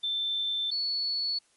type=tone pair in turn; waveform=sine; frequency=3549 / 4419 Hz; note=A7 / C#8; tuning=+14 / -6 cents; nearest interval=major third; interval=380 cents; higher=second; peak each=-27 dBFS; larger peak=neither; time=0.03-0.71 / 0.71-1.39 s; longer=neither; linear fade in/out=10 ms; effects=white hiss -66 dBFS RMS until 1.56 s + MP3 48 kbps